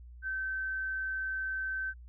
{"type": "tone", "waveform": "sine", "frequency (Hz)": 1542, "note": "G6", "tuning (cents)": -29, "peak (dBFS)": -32, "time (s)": [0.22, 1.94], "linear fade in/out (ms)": 50, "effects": ["added 60 Hz sine -47 dBFS peak until 2.08 s"]}